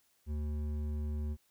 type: tone with hard clipping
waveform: sine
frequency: 75 Hz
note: D2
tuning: 37 cents sharp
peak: -35 dBFS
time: 0.26-1.37 s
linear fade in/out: 50 ms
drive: 9 dB
effects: white hiss -72 dBFS RMS until 1.5 s